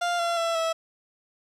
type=tone with pitch steps; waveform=30% pulse; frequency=698.5 / 683.3 / 668.5 / 654 Hz; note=F5 / F5 / E5 / E5; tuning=0 / -38 / +24 / -14 cents; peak=-21 dBFS; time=0.01-0.73 s; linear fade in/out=10 ms; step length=180 ms; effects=low-pass 8000 Hz 12 dB/octave + 10-bit